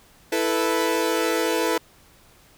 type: chord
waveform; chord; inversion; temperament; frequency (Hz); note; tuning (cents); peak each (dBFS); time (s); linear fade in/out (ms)
sawtooth; E suspended fourth; none; equal; 329.6 / 440 / 493.9; E4 / A4 / B4; 0 / 0 / 0; -21; 0.32-1.78; 5
effects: pink hiss -54 dBFS RMS until 2.57 s